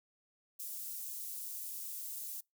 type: high-pass noise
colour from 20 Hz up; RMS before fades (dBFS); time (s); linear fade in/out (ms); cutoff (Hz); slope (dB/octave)
white; -43; 0.59-2.41; 10; 8700; 12
effects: noise-tail reverb RT60 0.2 s tail -26 dB re dry